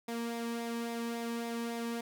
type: tone with flanger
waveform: sawtooth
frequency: 233.1 Hz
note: A#3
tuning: in tune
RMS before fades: -37 dBFS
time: 0.08-2.01 s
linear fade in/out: 5 ms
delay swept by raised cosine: 0.67 to 1.47 ms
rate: 3.6 Hz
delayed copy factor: -0.5
effects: none